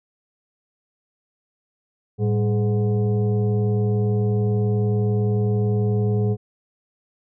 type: tone with frequency modulation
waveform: sine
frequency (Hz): 110.1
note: A2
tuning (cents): +2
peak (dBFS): -17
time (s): 2.18-6.37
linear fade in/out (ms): 50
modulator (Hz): 309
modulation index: 0.85
effects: none